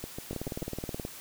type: two click trains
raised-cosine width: 2 ms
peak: -21 / -23 dBFS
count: 15 / 5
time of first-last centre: 0.31-1.051 / 0.04-0.621 s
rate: 18.9 / 6.88 Hz
effects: white hiss -46 dBFS RMS until 1.2 s